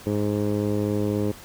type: tone with low-pass filter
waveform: 15% pulse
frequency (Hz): 103.83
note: G#2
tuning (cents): 0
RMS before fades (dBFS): -24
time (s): 0.06-1.32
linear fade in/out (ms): 10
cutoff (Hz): 530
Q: 2
effects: pink hiss -44 dBFS RMS until 1.44 s